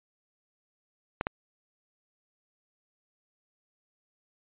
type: clicks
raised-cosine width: 0.5 ms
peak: -13 dBFS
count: 2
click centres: 1.211 / 1.269 s
effects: resampled to 8000 Hz